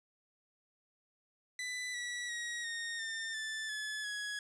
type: tone with pitch steps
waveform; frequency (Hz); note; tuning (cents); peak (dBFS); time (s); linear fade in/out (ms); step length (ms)
sawtooth; 1993 / 1944.1 / 1896.4 / 1849.9 / 1804.5 / 1760.2 / 1717.1 / 1674.9; B6 / B6 / A#6 / A#6 / A6 / A6 / A6 / G#6; +15 / -28 / +29 / -14 / +43 / 0 / -43 / +14; -34; 1.59-4.39; 2; 350
effects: resampled to 22050 Hz + 11-bit